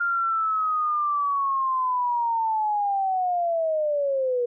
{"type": "linear sweep", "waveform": "sine", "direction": "down", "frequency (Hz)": [1404, 477.3], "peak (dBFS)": -21, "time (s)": [0, 4.46], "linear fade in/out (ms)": 10, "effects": []}